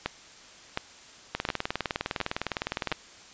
two click trains, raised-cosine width 0.3 ms, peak -11 / -12 dBFS, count 5 / 32, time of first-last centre 0.06-2.917 / 1.35-2.924 s, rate 1.4 / 19.7 Hz, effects white hiss -50 dBFS RMS until 3.33 s + resampled to 16000 Hz

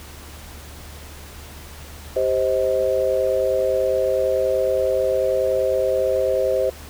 sine chord, C minor, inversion second, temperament equal with one note detuned, 392 / 523.3 / 632.8 Hz, G4 / C5 / Eb5, 0 / 0 / +29 cents, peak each -24 / -19 / -23 dBFS, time 2.16-6.7 s, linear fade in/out 5 ms, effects added 74 Hz sine -39 dBFS peak until 6.89 s + pink hiss -41 dBFS RMS until 6.89 s

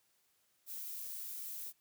violet noise, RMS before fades -44 dBFS, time 0.66-1.73 s, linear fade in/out 50 ms, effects white hiss -75 dBFS RMS until 1.8 s + high-pass 60 Hz 12 dB/octave

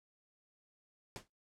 pink noise with exponential decay, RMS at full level -42 dBFS, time 1.16-1.28 s, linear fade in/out 0 ms, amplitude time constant 24 ms, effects noise-tail reverb RT60 0.2 s tail -23 dB re dry + low-pass 9000 Hz 12 dB/octave

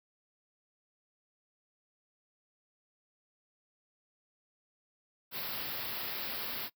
white band-stop noise, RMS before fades -38 dBFS, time 5.31-6.7 s, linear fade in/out 50 ms, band 5200 to 12000 Hz, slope 96 dB/octave, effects noise-tail reverb RT60 0.1 s tail -22 dB re dry + high-pass 80 Hz 12 dB/octave

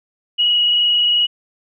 sine tone with frequency modulation, 2907 Hz, F#7, 31 cents flat, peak -12 dBFS, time 0.38-1.27 s, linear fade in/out 20 ms, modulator 22.7 Hz, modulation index 1.3, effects none

